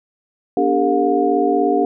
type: tone cluster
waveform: sine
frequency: 246.4 / 290.4 / 396.7 / 453 / 715 Hz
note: B3 / D4 / G4 / A#4 / F5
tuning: -4 / -19 / +21 / -50 / +41 cents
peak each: -25 / -19 / -18 / -21 / -19 dBFS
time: 0.57-1.85 s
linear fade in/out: 2 ms
effects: none